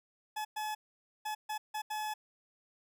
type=tone bursts at uneven times; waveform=40% pulse; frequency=855 Hz; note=A5; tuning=50 cents flat; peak=-34 dBFS; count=6; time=0.36-0.45 / 0.56-0.75 / 1.25-1.35 / 1.49-1.58 / 1.74-1.82 / 1.9-2.14 s; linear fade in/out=10 ms; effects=none